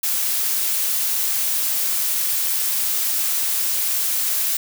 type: noise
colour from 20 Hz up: blue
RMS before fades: -21 dBFS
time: 0.03-4.57 s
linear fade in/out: 5 ms
effects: none